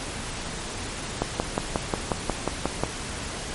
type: click train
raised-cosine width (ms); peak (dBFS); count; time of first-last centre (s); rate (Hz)
1; -8; 10; 1.22-2.836; 5.57
effects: pink hiss -33 dBFS RMS until 3.54 s + MP3 48 kbps